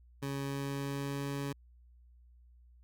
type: tone with pitch glide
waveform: 20% pulse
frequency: 138.59 to 140.36 Hz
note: C#3 to C#3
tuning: 0 to +22 cents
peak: -30 dBFS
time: 0.22-1.53 s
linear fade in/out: 10 ms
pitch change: +22 cents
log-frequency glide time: 0.41-1.24 s
effects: added 60 Hz sine -57 dBFS peak until 2.83 s